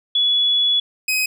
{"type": "tone pair in turn", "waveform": ["sine", "sawtooth"], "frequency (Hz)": [3400, 2523], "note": ["G#7", "D#7"], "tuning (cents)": [40, 23], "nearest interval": "perfect fourth", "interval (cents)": 517, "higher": "first", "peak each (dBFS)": -14, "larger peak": "neither", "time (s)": [[0.15, 0.8], [1.08, 1.26]], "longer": "first", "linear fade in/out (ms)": 5, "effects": []}